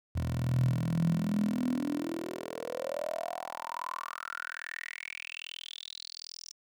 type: tone with high-pass filter sweep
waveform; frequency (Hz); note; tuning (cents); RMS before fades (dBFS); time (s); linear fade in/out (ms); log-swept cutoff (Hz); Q
10% pulse; 41.2; E1; 0; -34; 0.15-6.52; 10; 92 to 5700; 9.2
effects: none